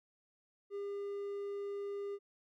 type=tone; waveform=triangle; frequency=402.7 Hz; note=G4; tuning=47 cents sharp; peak=-36 dBFS; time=0.7-2.19 s; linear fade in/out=50 ms; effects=none